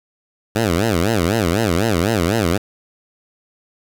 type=tone with vibrato; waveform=10% pulse; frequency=98 Hz; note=G2; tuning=in tune; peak=-7 dBFS; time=0.55-2.58 s; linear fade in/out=10 ms; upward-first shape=sine; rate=4 Hz; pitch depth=300 cents each way; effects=7-bit